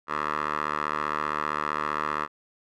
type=tone with band-pass filter; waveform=10% pulse; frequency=75.3 Hz; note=D2; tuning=44 cents sharp; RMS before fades=-29 dBFS; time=0.07-2.28 s; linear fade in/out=50 ms; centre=1300 Hz; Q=3.2; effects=none